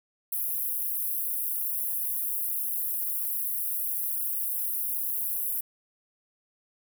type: high-pass noise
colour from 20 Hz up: pink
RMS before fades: -30 dBFS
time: 0.32-5.61 s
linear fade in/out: 5 ms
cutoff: 11000 Hz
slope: 48 dB/octave
effects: none